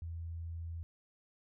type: tone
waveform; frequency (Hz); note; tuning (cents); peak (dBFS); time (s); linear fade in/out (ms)
sine; 83.3; E2; +19; -39; 0.02-0.83; 0
effects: none